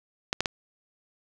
clicks, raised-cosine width 0.2 ms, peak -8 / -7 / -9 dBFS, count 3, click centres 0.329 / 0.406 / 0.458 s, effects none

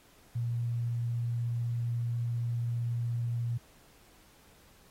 sine tone, 118.5 Hz, A#2, 29 cents sharp, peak -29 dBFS, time 0.35-3.58 s, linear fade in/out 10 ms, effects pink hiss -61 dBFS RMS until 4.9 s + AAC 48 kbps

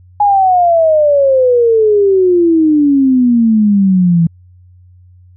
sine exponential sweep, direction down, 835 to 163.7 Hz, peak -6 dBFS, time 0.2-4.27 s, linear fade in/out 5 ms, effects added 90 Hz sine -39 dBFS peak until 5.36 s

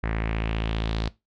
sawtooth tone with low-pass filter sweep, 55 Hz, A1, in tune, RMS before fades -27 dBFS, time 0.03-1.09 s, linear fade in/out 10 ms, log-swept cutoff 1900 to 4300 Hz, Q 2.9, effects noise-tail reverb RT60 0.2 s tail -19 dB re dry

